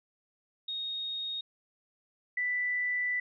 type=tone pair in turn; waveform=sine; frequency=3728 / 1980.5 Hz; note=A#7 / B6; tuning=-1 / +4 cents; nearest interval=major seventh; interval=1095 cents; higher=first; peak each=-33 / -28 dBFS; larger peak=second; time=0.68-1.41 / 2.37-3.2 s; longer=second; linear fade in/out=5 ms; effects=none